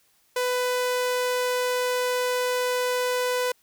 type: tone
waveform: sawtooth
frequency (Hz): 498.3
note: B4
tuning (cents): +15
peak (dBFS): -19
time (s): 0.36-3.52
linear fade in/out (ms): 5
effects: white hiss -64 dBFS RMS until 3.62 s